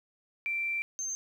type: tone pair in turn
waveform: sine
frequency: 2349 / 6306 Hz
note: D7 / G8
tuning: 0 / +9 cents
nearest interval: octave + perfect fourth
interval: 1709 cents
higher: second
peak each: -29 / -32 dBFS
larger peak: first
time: 0.46-0.82 / 0.99-1.15 s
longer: first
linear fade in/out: 0 ms
effects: 10-bit